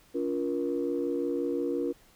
sine tone cluster, 283.2 / 348.9 / 474.4 Hz, C#4 / F4 / A#4, +37 / -2 / +30 cents, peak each -31 dBFS, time 0.14-1.93 s, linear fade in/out 20 ms, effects tanh soft clip ceiling -19 dBFS + pink hiss -60 dBFS RMS until 2.15 s

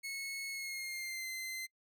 sawtooth tone with pitch glide, 2191 to 2068 Hz, C#7 to C7, -21 to -21 cents, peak -36 dBFS, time 0.03-1.67 s, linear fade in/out 20 ms, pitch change -100 cents, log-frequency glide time 0.5-1.27 s, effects noise-tail reverb RT60 0.1 s tail -25 dB re dry

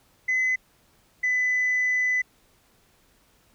sine tone pair in turn, 2026 / 2002 Hz, B6 / B6, +44 / +23 cents, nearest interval unison, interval 21 cents, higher first, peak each -19 dBFS, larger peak neither, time 0.28-0.56 / 1.23-2.22 s, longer second, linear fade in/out 10 ms, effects tanh soft clip ceiling -18 dBFS + pink hiss -62 dBFS RMS until 3.54 s

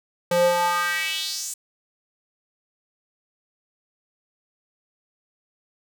square tone with high-pass filter sweep, 174.61 Hz, F3, in tune, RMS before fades -23 dBFS, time 0.31-1.54 s, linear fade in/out 5 ms, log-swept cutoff 370 to 8000 Hz, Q 3.4, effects none

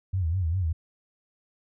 sine tone with vibrato, 87.31 Hz, F2, in tune, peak -23 dBFS, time 0.13-0.73 s, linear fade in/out 10 ms, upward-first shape sine, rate 5 Hz, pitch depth 170 cents each way, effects none

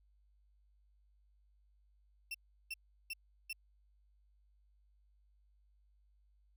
35% pulse tone bursts, 2691 Hz, E7, 35 cents sharp, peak -38 dBFS, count 4, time 2.31-3.53 s, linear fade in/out 5 ms, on 35 ms, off 360 ms, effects added 50 Hz sine -67 dBFS peak until 6.56 s

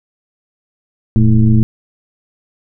sine tone with frequency modulation, 116.54 Hz, A#2, in tune, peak -6 dBFS, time 1.16-1.63 s, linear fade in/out 0 ms, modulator 103 Hz, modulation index 1.2, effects none

